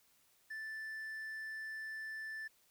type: tone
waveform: triangle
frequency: 1760 Hz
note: A6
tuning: in tune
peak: -40 dBFS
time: 0.5-2.48 s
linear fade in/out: 10 ms
effects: white hiss -71 dBFS RMS until 2.7 s